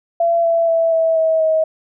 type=tone with pitch steps; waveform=sine; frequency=677 / 668.5 / 660 / 651.7 / 643.4 / 635.3 Hz; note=E5 / E5 / E5 / E5 / E5 / D#5; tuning=+46 / +24 / +2 / -20 / -42 / +36 cents; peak=-12 dBFS; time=0.2-1.64 s; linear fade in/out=5 ms; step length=240 ms; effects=none